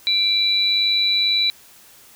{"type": "tone pair together", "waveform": "sine", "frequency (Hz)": [2349, 3951], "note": ["D7", "B7"], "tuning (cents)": [0, 0], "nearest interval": "major sixth", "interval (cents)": 900, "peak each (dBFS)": [-24, -16], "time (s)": [0.07, 1.5], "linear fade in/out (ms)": 0, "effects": ["white hiss -48 dBFS RMS until 2.15 s"]}